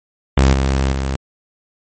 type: tone with level steps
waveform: sawtooth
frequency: 67 Hz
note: C2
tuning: 42 cents sharp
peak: -5 / -10 / -14 dBFS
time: 0.37-1.16 s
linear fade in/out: 5 ms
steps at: 0.53 / 0.92 s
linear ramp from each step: 2 ms
effects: MP3 32 kbps